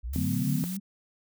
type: linear sweep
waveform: sine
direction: up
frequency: 51.91 to 201.8 Hz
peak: -31 dBFS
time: 0.03-0.8 s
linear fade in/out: 20 ms
type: noise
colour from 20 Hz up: blue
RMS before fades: -40 dBFS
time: 0.13-0.77 s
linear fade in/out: 5 ms
type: chord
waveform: sine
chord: B minor seventh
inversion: first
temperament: equal with one note detuned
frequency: 146.83 / 185 / 220 / 253.4 Hz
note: D3 / F#3 / A3 / B3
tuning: 0 / 0 / 0 / +45 cents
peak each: -32 / -31 / -33 / -31 dBFS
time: 0.16-0.64 s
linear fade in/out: 0 ms
effects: none